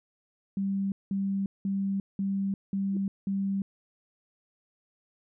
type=tone bursts; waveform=sine; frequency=196 Hz; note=G3; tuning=in tune; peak=-26 dBFS; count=6; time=0.57-3.62 s; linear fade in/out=2 ms; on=350 ms; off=190 ms
type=tone with exponential growth; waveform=sine; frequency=329.6 Hz; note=E4; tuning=in tune; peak=-34 dBFS; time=2.88-2.97 s; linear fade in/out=2 ms; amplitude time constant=18 ms
effects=none